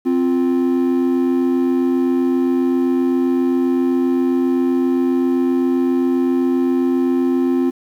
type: tone pair together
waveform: triangle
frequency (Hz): 261.6 / 349.2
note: C4 / F4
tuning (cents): 0 / 0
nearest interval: perfect fourth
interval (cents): 500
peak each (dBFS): -13 / -16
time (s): 0.05-7.71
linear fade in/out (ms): 20
effects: tanh soft clip ceiling -5 dBFS + 8-bit